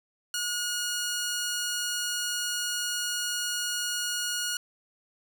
10% pulse tone, 1442 Hz, F#6, 45 cents flat, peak -20 dBFS, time 0.34-4.57 s, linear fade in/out 2 ms, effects none

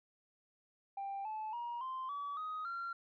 sine tone with pitch steps, 790 / 866.5 / 950.4 / 1042.4 / 1143.3 / 1254 / 1375.5 Hz, G5 / A5 / A#5 / C6 / D6 / D#6 / F6, +13 / -27 / +33 / -7 / -47 / +13 / -27 cents, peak -37 dBFS, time 0.97-2.93 s, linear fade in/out 5 ms, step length 280 ms, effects tanh soft clip ceiling -36 dBFS

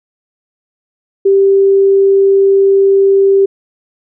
sine tone, 392 Hz, G4, in tune, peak -5 dBFS, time 1.25-3.46 s, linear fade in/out 10 ms, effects none

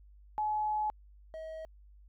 sine / triangle tone pair in turn, 851 / 637.5 Hz, G#5 / D#5, +42 / +42 cents, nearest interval perfect fourth, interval 500 cents, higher first, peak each -29 / -38 dBFS, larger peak first, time 0.38-0.9 / 1.34-1.65 s, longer first, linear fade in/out 0 ms, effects added 50 Hz sine -54 dBFS peak until 2.08 s

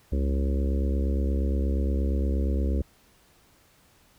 harmonic tone, 68.5 Hz, C#2, 20 cents flat, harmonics 1 / 3 / 4 / 5 / 6 / 7 / 8, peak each -23 / -33 / -35 / -37 / -39 / -40 / -41 dBFS, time 0.12-2.82 s, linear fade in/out 5 ms, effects pink hiss -60 dBFS RMS until 4.18 s

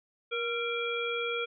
harmonic tone with a mistuned harmonic, 472.6 Hz, A#4, 24 cents sharp, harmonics 1 / 3 / 5 / 7, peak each -33 / -36 / -35 / -38 dBFS, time 0.31-1.46 s, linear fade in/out 20 ms, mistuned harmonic 3, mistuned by -54 cents, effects none

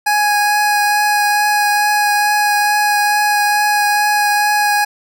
25% pulse tone with vibrato, 830.6 Hz, G#5, in tune, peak -8 dBFS, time 0.06-4.85 s, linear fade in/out 10 ms, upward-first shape triangle, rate 2.3 Hz, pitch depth 11 cents each way, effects none

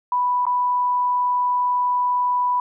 sine tone with dropouts, 987.8 Hz, B5, in tune, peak -17 dBFS, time 0.12-2.6 s, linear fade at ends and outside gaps 2 ms, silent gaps 0.454-0.466 s, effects none

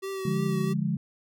square tone with vibrato, 383.5 Hz, G4, 38 cents flat, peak -32 dBFS, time 0.02-0.74 s, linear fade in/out 20 ms, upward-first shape triangle, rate 3 Hz, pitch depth 34 cents each way
sine chord, D diminished, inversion none, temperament equal, 146.83 / 174.61 / 207.7 Hz, D3 / F3 / Ab3, 0 / 0 / 0 cents, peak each -29 dBFS, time 0.25-0.97 s, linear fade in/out 5 ms
effects none

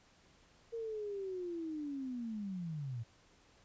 sine linear sweep, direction down, 466.2 to 110 Hz, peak -38 dBFS, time 0.72-3.04 s, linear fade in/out 20 ms, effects pink hiss -66 dBFS RMS until 3.64 s + resampled to 16000 Hz

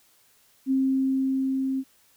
sine tone with level ramp, 265.9 Hz, C4, 28 cents sharp, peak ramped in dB -19 to -24 dBFS, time 0.66-1.84 s, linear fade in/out 50 ms, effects white hiss -61 dBFS RMS until 2.16 s

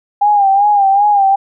sine tone with vibrato, 805 Hz, G5, 46 cents sharp, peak -7 dBFS, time 0.21-1.36 s, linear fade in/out 10 ms, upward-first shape sine, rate 2.6 Hz, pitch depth 65 cents each way, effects none

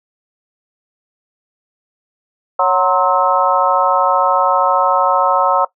harmonic tone with a mistuned harmonic, 185 Hz, F#3, in tune, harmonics 3 / 4 / 5 / 6 / 7, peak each -17 / -17 / -17 / -17 / -17 dBFS, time 2.59-5.65 s, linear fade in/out 5 ms, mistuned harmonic 6, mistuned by -83 cents, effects noise-tail reverb RT60 0.1 s tail -18 dB re dry

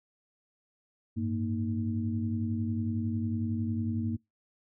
sine tone cluster, 99.1 / 110.1 / 230.8 / 310.5 Hz, G2 / A2 / A#3 / D#4, +19 / +2 / -17 / -3 cents, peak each -32 / -40 / -31 / -40 dBFS, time 1.16-4.17 s, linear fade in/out 20 ms, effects noise-tail reverb RT60 0.2 s tail -26 dB re dry

